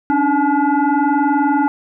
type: tone with frequency modulation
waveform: sine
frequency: 277.2 Hz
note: C#4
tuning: in tune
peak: -12 dBFS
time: 0.1-1.68 s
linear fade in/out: 0 ms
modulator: 575 Hz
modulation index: 1.5
effects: none